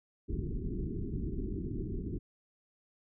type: low-pass noise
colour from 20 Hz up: pink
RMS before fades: -36 dBFS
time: 0.28-2.19 s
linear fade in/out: 20 ms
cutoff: 410 Hz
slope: 96 dB/octave
effects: none